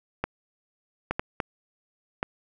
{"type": "clicks", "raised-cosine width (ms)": 0.5, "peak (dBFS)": -11, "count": 5, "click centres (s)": [0.24, 1.11, 1.195, 1.402, 2.229], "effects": []}